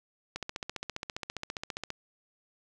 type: click train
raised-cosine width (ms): 0.2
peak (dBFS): -18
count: 24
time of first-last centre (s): 0.36-1.904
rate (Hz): 14.9
effects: none